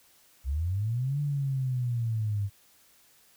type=linear two-way sweep; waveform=sine; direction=up then down; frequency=62 to 146.9 to 98.5 Hz; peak=-26 dBFS; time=0.44-2.5 s; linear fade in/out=50 ms; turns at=1.2 s; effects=white hiss -61 dBFS RMS until 3.36 s